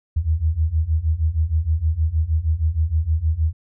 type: beating tone pair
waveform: sine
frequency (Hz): 76.1 / 82.5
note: D#2 / E2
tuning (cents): -38 / +2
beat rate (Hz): 6.4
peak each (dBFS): -21 / -19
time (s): 0.16-3.53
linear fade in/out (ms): 10
effects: none